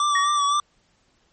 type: tone with vibrato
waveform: square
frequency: 1158 Hz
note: D6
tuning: 25 cents flat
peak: -19 dBFS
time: 0-0.6 s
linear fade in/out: 2 ms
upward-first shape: sine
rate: 3.9 Hz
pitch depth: 38 cents each way
type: tone with exponential decay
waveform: sine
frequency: 1864.7 Hz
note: A#6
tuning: in tune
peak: -19 dBFS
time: 0.15-0.49 s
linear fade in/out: 5 ms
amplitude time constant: 72 ms
effects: pink hiss -64 dBFS RMS until 1.32 s + MP3 32 kbps

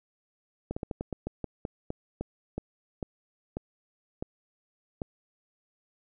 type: slowing click train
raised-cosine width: 2 ms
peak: -19 dBFS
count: 16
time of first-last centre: 0.71-5.018 s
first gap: 55 ms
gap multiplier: 1.21
effects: none

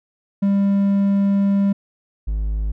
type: tone pair in turn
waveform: triangle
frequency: 198.7 / 52.42 Hz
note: G3 / G#1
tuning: +24 / +17 cents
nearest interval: octave + major seventh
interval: 2307 cents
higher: first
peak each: -12 / -17 dBFS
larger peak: first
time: 0.42-1.73 / 2.27-2.72 s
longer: first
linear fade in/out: 10 ms
effects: none

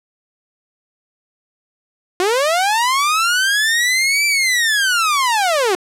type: linear two-way sweep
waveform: sawtooth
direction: up then down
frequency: 349.2 to 2349 to 349.2 Hz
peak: -10 dBFS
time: 2.2-5.75 s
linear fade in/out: 0 ms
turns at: 4.26 s
effects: low-pass 11000 Hz 12 dB/octave

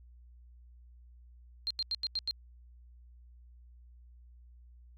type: tone bursts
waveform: sine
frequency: 4186 Hz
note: C8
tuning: in tune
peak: -30 dBFS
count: 6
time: 1.67-2.31 s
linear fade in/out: 0 ms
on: 35 ms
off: 86 ms
effects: added 60 Hz sine -53 dBFS peak until 4.97 s

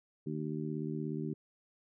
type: harmonic tone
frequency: 76.8 Hz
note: D#2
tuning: 22 cents flat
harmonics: 2 / 3 / 4 / 5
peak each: -38 / -40 / -41 / -42 dBFS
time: 0.26-1.34 s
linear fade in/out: 10 ms
effects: none

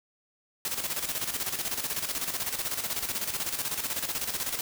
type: noise with tremolo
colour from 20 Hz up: white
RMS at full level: -30 dBFS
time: 0.65-4.61 s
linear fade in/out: 2 ms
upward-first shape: square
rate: 16 Hz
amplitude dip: 60%
effects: none

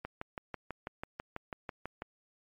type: click train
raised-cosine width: 0.5 ms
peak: -23 dBFS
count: 13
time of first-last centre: 0.05-2.02 s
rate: 6.09 Hz
effects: MP3 64 kbps

